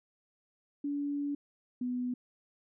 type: tone pair in turn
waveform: sine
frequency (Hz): 286.6 / 248.1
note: D4 / B3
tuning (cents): -42 / +8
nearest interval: major second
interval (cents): 250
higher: first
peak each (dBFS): -31 / -31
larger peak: neither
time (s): 0.84-1.35 / 1.81-2.14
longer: first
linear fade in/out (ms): 5
effects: none